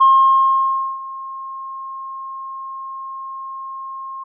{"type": "tone with ADSR envelope", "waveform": "sine", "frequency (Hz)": 1070, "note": "C6", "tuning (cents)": 38, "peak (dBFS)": -6, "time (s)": [0, 4.24], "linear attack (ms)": 16, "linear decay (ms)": 970, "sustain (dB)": -21, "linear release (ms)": 12, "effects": ["tanh soft clip ceiling -3 dBFS"]}